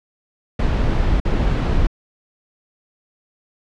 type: noise with dropouts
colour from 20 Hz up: brown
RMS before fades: -17 dBFS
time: 0.59-1.87 s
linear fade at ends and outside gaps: 5 ms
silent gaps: 1.201-1.25 s
effects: low-pass 4000 Hz 12 dB/octave